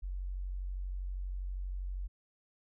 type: tone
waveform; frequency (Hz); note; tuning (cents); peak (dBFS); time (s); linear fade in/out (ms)
sine; 46.25; F#1; 0; -35; 0.02-2.08; 20
effects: none